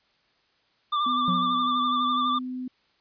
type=tone with vibrato; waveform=square; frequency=1180 Hz; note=D6; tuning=8 cents sharp; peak=-23 dBFS; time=0.92-2.39 s; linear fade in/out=10 ms; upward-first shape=sine; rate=12 Hz; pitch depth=39 cents each way
type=tone with pitch glide; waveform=sine; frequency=250.3 to 253.9 Hz; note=B3 to B3; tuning=+23 to +48 cents; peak=-30 dBFS; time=1.06-2.68 s; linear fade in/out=5 ms; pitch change=+25 cents; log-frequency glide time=1.97-2.45 s
type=tone with exponential decay; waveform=triangle; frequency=180 Hz; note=F#3; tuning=47 cents flat; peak=-21 dBFS; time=1.28-1.88 s; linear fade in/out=2 ms; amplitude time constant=130 ms
effects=white hiss -66 dBFS RMS until 3 s + resampled to 11025 Hz